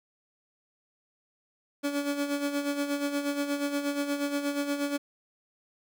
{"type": "tone with tremolo", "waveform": "30% pulse", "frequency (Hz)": 285.6, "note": "D4", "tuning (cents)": -48, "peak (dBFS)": -23, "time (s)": [1.83, 4.98], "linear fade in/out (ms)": 20, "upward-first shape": "sine", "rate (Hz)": 8.4, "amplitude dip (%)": 60, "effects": []}